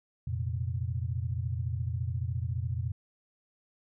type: chord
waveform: sine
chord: F suspended fourth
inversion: none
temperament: equal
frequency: 87.31 / 116.54 / 130.81 Hz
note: F2 / Bb2 / C3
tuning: 0 / 0 / 0 cents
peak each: -33 / -33 / -37 dBFS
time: 0.27-2.92 s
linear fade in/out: 5 ms
effects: none